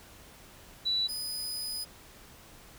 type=tone pair in turn; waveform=sine / sawtooth; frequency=3949 / 4989 Hz; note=B7 / D#8; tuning=-1 / +4 cents; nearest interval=major third; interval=405 cents; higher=second; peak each=-26 / -31 dBFS; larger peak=first; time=0.85-1.08 / 1.08-1.85 s; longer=second; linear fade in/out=20 ms; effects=pink hiss -53 dBFS RMS until 2.78 s